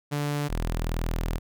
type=tone pair in turn; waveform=sawtooth; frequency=145.8 / 40.91 Hz; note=D3 / E1; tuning=-12 / -12 cents; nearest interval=octave + minor seventh; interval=2200 cents; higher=first; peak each=-22 dBFS; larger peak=neither; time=0.11-0.49 / 0.49-1.39 s; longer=second; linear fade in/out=20 ms; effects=none